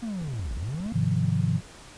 triangle linear two-way sweep, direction down then up, 240.5 to 47.71 to 240.5 Hz, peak -27 dBFS, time 0.02-0.93 s, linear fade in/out 10 ms, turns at 0.54 s
click train, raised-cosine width 5 ms, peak -28 dBFS, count 15, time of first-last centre 0.22-1.039 s, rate 17.1 Hz
sine chord, F minor seventh, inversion first, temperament equal, 103.83 / 130.81 / 155.56 / 174.61 Hz, Ab2 / C3 / Eb3 / F3, 0 / 0 / 0 / 0 cents, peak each -27 dBFS, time 0.92-1.61 s, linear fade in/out 50 ms
effects pink hiss -47 dBFS RMS until 1.97 s + resampled to 22050 Hz

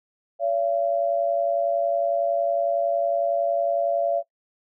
sine tone pair together, 569.1 / 680 Hz, C#5 / F5, +45 / -46 cents, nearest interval minor third, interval 309 cents, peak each -23 dBFS, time 0.39-4.23 s, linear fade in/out 50 ms, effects noise-tail reverb RT60 0.1 s tail -17 dB re dry

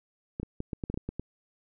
clicks, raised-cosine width 3 ms, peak -20 dBFS, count 10, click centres 0.399 / 0.431 / 0.604 / 0.732 / 0.838 / 0.9 / 0.942 / 0.975 / 1.09 / 1.196 s, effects none

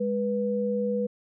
sine tone pair together, 206 / 489.9 Hz, G#3 / B4, -14 / -14 cents, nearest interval octave + minor third, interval 1500 cents, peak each -28 / -26 dBFS, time 0-1.07 s, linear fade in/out 10 ms, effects none

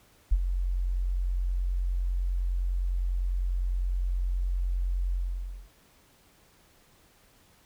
sine tone with ADSR envelope, 44.91 Hz, F1, 49 cents sharp, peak -16 dBFS, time 0.31-5.69 s, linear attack 15 ms, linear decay 49 ms, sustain -9 dB, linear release 560 ms, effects pink hiss -61 dBFS RMS until 7.65 s

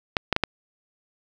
clicks, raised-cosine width 0.3 ms, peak -4 dBFS, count 4, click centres 0.168 / 0.327 / 0.364 / 0.437 s, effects none

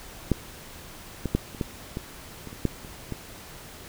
clicks, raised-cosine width 3 ms, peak -7 / -14 / -8 / -27 / -13 / -17 / -25 / -27 / -9 / -29 / -18 dBFS, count 11, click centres 0.317 / 1.257 / 1.35 / 1.548 / 1.612 / 1.971 / 2.473 / 2.529 / 2.653 / 2.848 / 3.123 s, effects pink hiss -44 dBFS RMS until 3.88 s

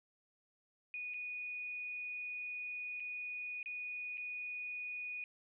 sine tone with dropouts, 2469 Hz, D#7, 14 cents flat, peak -40 dBFS, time 0.94-5.24 s, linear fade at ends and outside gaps 1 ms, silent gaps 1.138-1.142 / 2.999-3.003 / 3.629-3.659 / 4.173-4.179 s, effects none

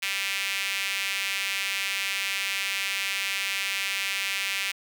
sawtooth tone with high-pass filter, 196 Hz, G3, in tune, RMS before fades -29 dBFS, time 0.02-4.72 s, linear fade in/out 10 ms, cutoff 2400 Hz, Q 2.7, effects none

